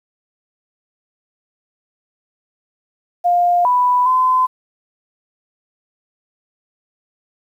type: tone with pitch steps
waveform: sine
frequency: 704 / 990 / 1022 Hz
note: F5 / B5 / C6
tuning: +14 / +4 / -41 cents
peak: -11 dBFS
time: 3.24-4.47 s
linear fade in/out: 20 ms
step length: 410 ms
effects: 8-bit